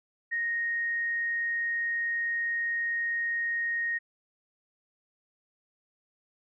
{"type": "tone", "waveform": "sine", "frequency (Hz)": 1864.7, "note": "A#6", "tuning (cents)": 0, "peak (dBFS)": -27, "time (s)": [0.31, 3.99], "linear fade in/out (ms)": 20, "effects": []}